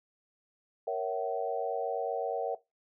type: chord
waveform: sine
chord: F# dominant seventh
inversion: first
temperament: equal with one note detuned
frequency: 466.2 / 554.4 / 659.3 / 758.6 Hz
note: A#4 / C#5 / E5 / F#5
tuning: 0 / 0 / 0 / +43 cents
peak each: -34 / -36 / -35 / -36 dBFS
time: 0.87-2.55 s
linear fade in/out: 5 ms
effects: noise-tail reverb RT60 0.2 s tail -18 dB re dry